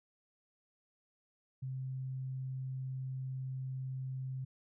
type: tone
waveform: sine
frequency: 131.1 Hz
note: C3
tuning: 4 cents sharp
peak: -37 dBFS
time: 1.62-4.45 s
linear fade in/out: 10 ms
effects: none

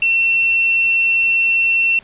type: tone with quantisation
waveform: sine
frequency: 2705 Hz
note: E7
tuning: 44 cents sharp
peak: -12 dBFS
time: 0.02-1.99 s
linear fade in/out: 2 ms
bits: 7
effects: pink hiss -45 dBFS RMS until 2.03 s + resampled to 8000 Hz

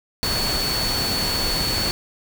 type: tone in noise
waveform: sine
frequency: 4435 Hz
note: C#8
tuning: in tune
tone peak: -23 dBFS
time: 0.23-1.91 s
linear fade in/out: 0 ms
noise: pink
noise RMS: -25 dBFS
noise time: 0.23-1.91 s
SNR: -1 dB
effects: none

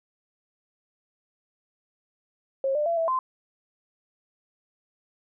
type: tone with pitch steps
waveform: sine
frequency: 540 / 597 / 676 / 657 / 1037 Hz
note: C#5 / D5 / E5 / E5 / C6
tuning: -45 / +28 / +43 / -6 / -16 cents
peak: -22 dBFS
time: 2.64-3.19 s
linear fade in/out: 2 ms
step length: 110 ms
effects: none

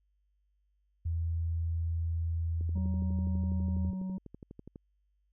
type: tone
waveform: sine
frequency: 83 Hz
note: E2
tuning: 12 cents sharp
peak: -29 dBFS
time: 1.05-3.91 s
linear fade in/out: 10 ms
type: click train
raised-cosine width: 3 ms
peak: -33 dBFS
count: 27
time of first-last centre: 2.61-4.759 s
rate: 12.1 Hz
type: harmonic tone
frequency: 187.4 Hz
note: F#3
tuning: 22 cents sharp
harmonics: 1 / 3 / 5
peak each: -33 / -55 / -57 dBFS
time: 2.75-4.18 s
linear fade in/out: 10 ms
effects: added 50 Hz sine -70 dBFS peak until 5.32 s

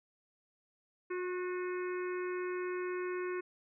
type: harmonic tone with a mistuned harmonic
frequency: 361.6 Hz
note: F#4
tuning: 40 cents flat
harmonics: 1 / 3 / 4 / 5 / 6 / 7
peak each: -35 / -45 / -47 / -49 / -51 / -52 dBFS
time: 1.1-3.41 s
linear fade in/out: 10 ms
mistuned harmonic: 4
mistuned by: +31 cents
effects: none

